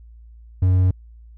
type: tone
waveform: triangle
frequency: 92.2 Hz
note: F#2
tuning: 6 cents flat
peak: -11 dBFS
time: 0.62-0.91 s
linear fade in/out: 5 ms
effects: added 57 Hz sine -41 dBFS peak until 1.37 s